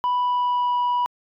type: tone with pitch glide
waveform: sine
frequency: 987.8 to 978.1 Hz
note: B5 to B5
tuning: 0 to -17 cents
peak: -16 dBFS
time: 0.04-1.06 s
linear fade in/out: 0 ms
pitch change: -17 cents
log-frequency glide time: 0.16-0.79 s
effects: tanh soft clip ceiling -18 dBFS